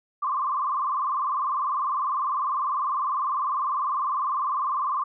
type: tone with vibrato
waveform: sine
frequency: 1108.7 Hz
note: C#6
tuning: in tune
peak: -23 dBFS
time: 0.22-5.04 s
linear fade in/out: 10 ms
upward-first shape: square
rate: 20 Hz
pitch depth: 97 cents each way
effects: none